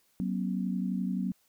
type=tone cluster; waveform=sine; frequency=187.2 / 238.7 / 270.6 Hz; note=F#3 / A#3 / C#4; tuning=+20 / +41 / -42 cents; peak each=-30 / -34 / -38 dBFS; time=0.2-1.32 s; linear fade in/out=0 ms; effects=white hiss -69 dBFS RMS until 1.48 s